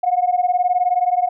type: beating tone pair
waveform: sine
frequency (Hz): 712 / 731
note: F5 / F#5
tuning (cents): +33 / -21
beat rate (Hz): 19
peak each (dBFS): -17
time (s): 0.03-1.29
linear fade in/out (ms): 10
effects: tanh soft clip ceiling -7 dBFS